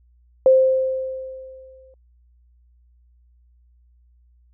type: tone with exponential decay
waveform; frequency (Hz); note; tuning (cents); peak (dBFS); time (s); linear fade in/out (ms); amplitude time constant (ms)
sine; 523.3; C5; 0; -8; 0.46-1.94; 1; 320
effects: added 60 Hz sine -53 dBFS peak until 4.53 s